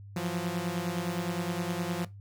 sawtooth beating tone pair, 170.4 / 180.1 Hz, F3 / F#3, -42 / -46 cents, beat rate 9.7 Hz, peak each -29 dBFS, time 0.16-2.05 s, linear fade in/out 5 ms, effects noise-tail reverb RT60 0.2 s tail -19 dB re dry + added 100 Hz sine -44 dBFS peak until 2.2 s

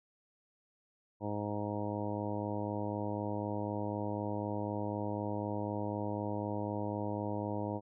harmonic tone, 104 Hz, G#2, 3 cents sharp, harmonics 1 / 2 / 3 / 4 / 5 / 6 / 7 / 8 / 9, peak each -40 / -41 / -40 / -45 / -42 / -44 / -47 / -48 / -44 dBFS, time 1.2-7.81 s, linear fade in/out 50 ms, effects none

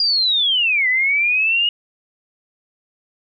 sine linear two-way sweep, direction down then up, 4858 to 1975.5 to 2887 Hz, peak -14 dBFS, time 0-1.69 s, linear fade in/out 2 ms, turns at 0.88 s, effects none

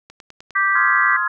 click train, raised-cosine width 0.2 ms, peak -23 dBFS, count 5, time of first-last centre 0.1-0.507 s, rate 9.83 Hz
harmonic tone, 392 Hz, G4, in tune, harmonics 3 / 4 / 5, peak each -19 / -19 / -19 dBFS, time 0.55-1.17 s, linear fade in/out 10 ms
sine chord, F minor seventh, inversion second, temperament just, 1047.7 / 1257.2 / 1396.9 / 1676.3 Hz, C6 / Eb6 / F6 / Ab6, +2 / +18 / 0 / +16 cents, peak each -23 / -26 / -24 / -21 dBFS, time 0.75-1.28 s, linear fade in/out 5 ms
effects none

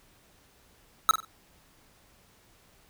square tone with echo, 1298 Hz, E6, 27 cents flat, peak -16 dBFS, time 1.09-1.11 s, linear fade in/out 0 ms, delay 46 ms, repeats 3, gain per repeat -10 dB, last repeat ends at 1.248 s, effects pink hiss -61 dBFS RMS until 2.89 s

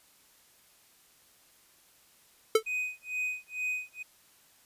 square tone with exponential decay, 440 Hz, A4, in tune, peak -17 dBFS, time 2.55-2.63 s, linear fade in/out 5 ms, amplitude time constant 17 ms
triangle tone with tremolo, 2500 Hz, D#7, 8 cents sharp, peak -27 dBFS, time 2.66-4.03 s, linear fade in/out 10 ms, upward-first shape sine, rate 2.2 Hz, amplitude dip 100%
effects white hiss -62 dBFS RMS until 4.65 s + resampled to 32000 Hz

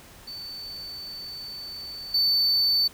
triangle tone with level steps, 4523 Hz, C#8, 34 cents sharp, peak -34 / -18 dBFS, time 0.27-2.88 s, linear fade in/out 10 ms, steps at 2.14 s, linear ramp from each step 5 ms, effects pink hiss -49 dBFS RMS until 2.93 s

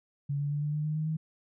sine tone with pitch steps, 142 / 144.15 / 146.33 / 148.54 / 150.79 / 153.07 / 155.39 / 157.74 Hz, C#3 / D3 / D3 / D3 / D3 / D#3 / D#3 / D#3, +42 / -32 / -6 / +20 / +46 / -28 / -2 / +24 cents, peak -28 dBFS, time 0.29-1.17 s, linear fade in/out 10 ms, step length 110 ms, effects none

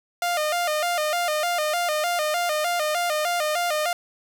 sawtooth tone with vibrato, 653 Hz, E5, 17 cents flat, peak -18 dBFS, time 0.22-3.93 s, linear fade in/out 2 ms, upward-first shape square, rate 3.3 Hz, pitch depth 120 cents each way, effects none

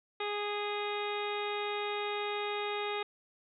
harmonic tone, 413.4 Hz, G#4, 8 cents flat, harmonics 1 / 2 / 3 / 4 / 5 / 6 / 7 / 8 / 9, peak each -36 / -39 / -41 / -48 / -43 / -43 / -51 / -48 / -44 dBFS, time 0.2-3.03 s, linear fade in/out 5 ms, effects none

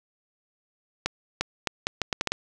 accelerating click train, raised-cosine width 0.2 ms, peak -7 dBFS, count 9, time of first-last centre 1.06-2.32 s, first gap 350 ms, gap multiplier 0.75, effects none

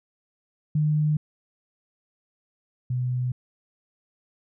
sine tone pair in turn, 151.7 / 125.37 Hz, D#3 / B2, -44 / +26 cents, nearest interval minor third, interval 330 cents, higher first, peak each -19 / -23 dBFS, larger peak first, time 0.75-1.17 / 2.9-3.32 s, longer neither, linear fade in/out 5 ms, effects none

